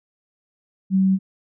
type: tone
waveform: sine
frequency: 190.7 Hz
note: G3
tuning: 47 cents flat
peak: -14 dBFS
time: 0.9-1.19 s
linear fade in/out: 50 ms
effects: none